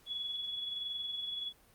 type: tone with amplitude modulation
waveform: sine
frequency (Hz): 3383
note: G#7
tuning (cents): +31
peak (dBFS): -34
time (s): 0.06-1.53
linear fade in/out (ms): 50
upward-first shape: sine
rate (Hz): 21.4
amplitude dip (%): 40
effects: pink hiss -64 dBFS RMS until 1.74 s + Opus 48 kbps